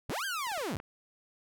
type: linear two-way sweep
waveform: sawtooth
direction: up then down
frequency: 41.2 to 1636 to 58.1 Hz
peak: -29 dBFS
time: 0.09-0.77 s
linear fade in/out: 0 ms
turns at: 0.25 s
type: clicks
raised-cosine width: 0.5 ms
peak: -36 / -33 / -29 / -35 / -34 / -30 dBFS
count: 6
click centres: 0.47 / 0.517 / 0.577 / 0.613 / 0.712 / 0.801 s
effects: none